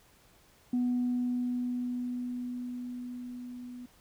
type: tone with level ramp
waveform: sine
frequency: 246.6 Hz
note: B3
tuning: 2 cents flat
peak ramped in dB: -24 to -41 dBFS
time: 0.73-3.86 s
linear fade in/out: 5 ms
effects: tanh soft clip ceiling -23 dBFS + pink hiss -62 dBFS RMS until 4 s